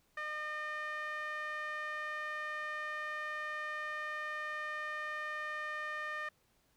sawtooth tone with band-pass filter, 607 Hz, D#5, 43 cents flat, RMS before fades -40 dBFS, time 0.17-6.29 s, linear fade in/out 5 ms, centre 1600 Hz, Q 9.5, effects pink hiss -73 dBFS RMS until 6.76 s

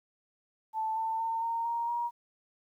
sine tone with pitch steps, 880 / 893.3 / 906.8 / 920.6 / 934.5 / 948.6 Hz, A5 / A5 / A#5 / A#5 / A#5 / A#5, 0 / +26 / -48 / -22 / +4 / +30 cents, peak -29 dBFS, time 0.73-2.11 s, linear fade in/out 50 ms, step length 230 ms, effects 11-bit

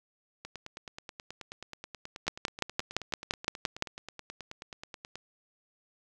two click trains, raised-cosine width 0.2 ms, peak -24 / -10 dBFS, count 45 / 10, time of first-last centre 0.45-5.156 / 2.28-3.824 s, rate 9.35 / 5.83 Hz, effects none

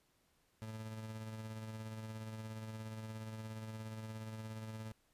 30% pulse tone with tremolo, 110 Hz, A2, in tune, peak -40 dBFS, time 0.62-4.92 s, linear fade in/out 0 ms, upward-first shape sine, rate 17 Hz, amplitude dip 35%, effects pink hiss -75 dBFS RMS until 5.13 s + resampled to 32000 Hz

